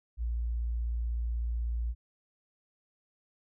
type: tone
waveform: sine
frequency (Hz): 58.1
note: A#1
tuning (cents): -5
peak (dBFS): -29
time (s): 0.17-1.95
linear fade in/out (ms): 50
effects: none